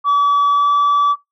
sine tone with pitch glide, 1145 to 1152.3 Hz, D6 to D6, -44 to -33 cents, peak -8 dBFS, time 0.04-1.16 s, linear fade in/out 50 ms, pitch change +11 cents, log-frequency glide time 0.5-0.69 s, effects noise-tail reverb RT60 0.2 s tail -26 dB re dry + tanh soft clip ceiling -10 dBFS

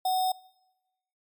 sine tone with sample-and-hold, 745 Hz, F#5, 12 cents sharp, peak -23 dBFS, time 0.05-0.32 s, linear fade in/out 5 ms, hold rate 4410 Hz, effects noise-tail reverb RT60 1.0 s tail -23 dB re dry + MP3 96 kbps

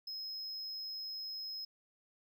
triangle tone, 5130 Hz, E8, 48 cents flat, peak -39 dBFS, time 0.07-1.65 s, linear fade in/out 5 ms, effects none

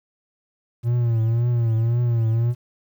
triangle tone with vibrato, 116.54 Hz, A#2, in tune, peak -15 dBFS, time 0.83-2.55 s, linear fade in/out 50 ms, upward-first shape triangle, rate 1.9 Hz, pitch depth 84 cents each way, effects 9-bit

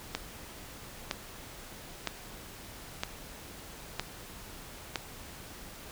click train, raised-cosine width 0.2 ms, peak -13 dBFS, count 6, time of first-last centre 0.15-4.958 s, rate 1.04 Hz, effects pink hiss -47 dBFS RMS until 5.91 s

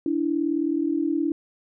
sine tone pair together, 291 / 330.1 Hz, D4 / E4, -16 / +2 cents, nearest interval major second, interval 218 cents, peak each -24 dBFS, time 0.06-1.32 s, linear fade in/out 2 ms, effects none

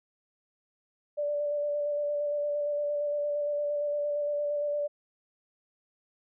sine tone with vibrato, 585 Hz, D5, 7 cents flat, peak -27 dBFS, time 1.17-4.88 s, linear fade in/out 20 ms, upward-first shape square, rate 8.7 Hz, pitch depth 13 cents each way, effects none

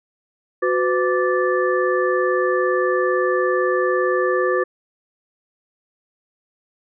sine tone cluster, 367.3 / 505 / 1171 / 1750 Hz, F#4 / B4 / D6 / A6, -13 / +39 / -5 / -10 cents, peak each -20 / -20 / -24 / -25 dBFS, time 0.62-4.64 s, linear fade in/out 10 ms, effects none

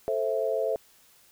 sine chord, A minor, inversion none, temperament just, 440 / 528 / 660 Hz, A4 / C5 / E5, 0 / +16 / +2 cents, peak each -29 dBFS, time 0.08-0.76 s, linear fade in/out 0 ms, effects white hiss -59 dBFS RMS until 1.31 s

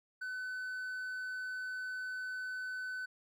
triangle tone, 1509 Hz, F#6, 34 cents sharp, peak -36 dBFS, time 0.21-3.06 s, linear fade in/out 10 ms, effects none

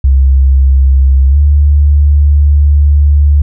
sine tone with pitch glide, 67 to 72.64 Hz, C2 to D2, +42 to -18 cents, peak -3 dBFS, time 0.04-3.42 s, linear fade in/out 5 ms, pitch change +140 cents, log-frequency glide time 1.29-1.37 s, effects none

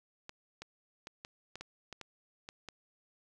clicks, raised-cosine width 0.2 ms, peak -27 dBFS, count 10, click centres 0.294 / 0.62 / 1.071 / 1.249 / 1.556 / 1.61 / 1.927 / 2.013 / 2.489 / 2.687 s, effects none

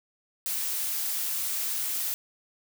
blue noise, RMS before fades -30 dBFS, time 0.46-2.14 s, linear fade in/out 0 ms, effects none

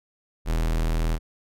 45% pulse tone, 40.44 Hz, E1, 32 cents flat, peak -21 dBFS, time 0.45-1.19 s, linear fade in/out 50 ms, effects AAC 64 kbps

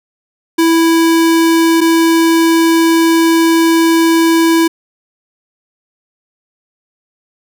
square tone pair in turn, 329.6 / 329.6 Hz, E4 / E4, 0 / 0 cents, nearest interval unison, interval 0 cents, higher neither, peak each -8 dBFS, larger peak neither, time 0.58-1.81 / 1.81-4.68 s, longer second, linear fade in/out 10 ms, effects none

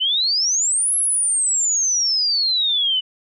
sine exponential two-way sweep, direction up then down, 2960 to 11175 to 2960 Hz, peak -16 dBFS, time 0-3.01 s, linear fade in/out 20 ms, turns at 0.96 s, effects none

